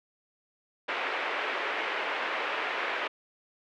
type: band-pass noise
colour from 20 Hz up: white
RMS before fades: -32 dBFS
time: 0.88-3.08 s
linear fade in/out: 10 ms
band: 360 to 2500 Hz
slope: 24 dB/octave
effects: none